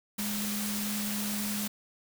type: tone in noise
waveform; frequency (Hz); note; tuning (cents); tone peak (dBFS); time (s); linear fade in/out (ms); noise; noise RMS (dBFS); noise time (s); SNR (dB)
sine; 207.7; G#3; 0; -33; 0.18-1.68; 10; white; -35; 0.18-1.68; -1
effects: none